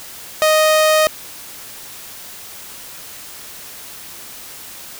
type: tone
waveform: sawtooth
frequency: 622.3 Hz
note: D#5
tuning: in tune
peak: -7 dBFS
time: 0.42-1.07 s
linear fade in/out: 0 ms
effects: white hiss -35 dBFS RMS until 4.99 s